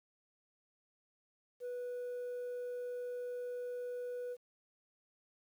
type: tone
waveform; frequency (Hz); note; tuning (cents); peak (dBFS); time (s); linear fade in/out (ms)
sine; 491.5; B4; -8; -36; 1.6-4.37; 50
effects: tanh soft clip ceiling -38 dBFS + 11-bit